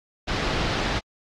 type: low-pass noise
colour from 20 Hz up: pink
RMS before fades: -26 dBFS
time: 0.27-1 s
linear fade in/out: 20 ms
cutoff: 4900 Hz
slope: 24 dB/octave
effects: AAC 48 kbps